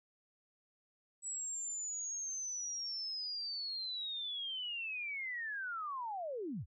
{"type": "linear sweep", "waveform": "sine", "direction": "down", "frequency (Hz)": [7870, 57.6], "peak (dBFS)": -38, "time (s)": [1.22, 6.66], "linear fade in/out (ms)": 50, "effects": []}